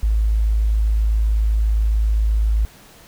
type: tone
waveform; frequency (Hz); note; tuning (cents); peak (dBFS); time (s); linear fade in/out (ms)
sine; 53.8; A1; -38; -14; 0.03-2.65; 0
effects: pink hiss -46 dBFS RMS until 3.07 s